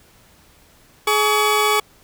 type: tone pair together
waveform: 20% pulse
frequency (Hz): 422.6 / 1132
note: G#4 / C#6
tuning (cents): +30 / +36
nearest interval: octave + perfect fourth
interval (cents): 1706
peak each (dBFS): -13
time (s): 1.07-1.8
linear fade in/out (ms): 5
effects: pink hiss -52 dBFS RMS until 2.03 s